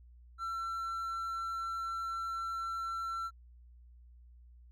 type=tone; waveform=triangle; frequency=1348 Hz; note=E6; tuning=38 cents sharp; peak=-33 dBFS; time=0.38-3.31 s; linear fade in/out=50 ms; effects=added 60 Hz sine -54 dBFS peak until 4.71 s